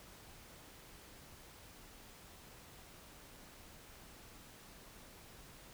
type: silence
effects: pink hiss -57 dBFS RMS until 5.73 s